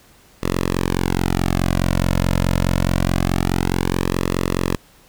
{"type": "tone with flanger", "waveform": "sawtooth", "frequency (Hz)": 44.72, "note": "F1", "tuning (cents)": 42, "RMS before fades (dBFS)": -19, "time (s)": [0.42, 4.77], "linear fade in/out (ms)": 20, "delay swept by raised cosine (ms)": [1.3, 2.6], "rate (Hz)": 0.25, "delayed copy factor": -1, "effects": ["pink hiss -51 dBFS RMS until 5.08 s"]}